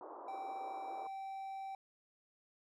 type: band-pass noise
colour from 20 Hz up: white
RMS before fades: -50 dBFS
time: 0.01-1.07 s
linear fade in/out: 2 ms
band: 310 to 1100 Hz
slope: 48 dB/octave
type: tone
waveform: triangle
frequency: 776 Hz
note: G5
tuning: 18 cents flat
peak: -40 dBFS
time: 0.28-1.75 s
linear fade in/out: 2 ms
effects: none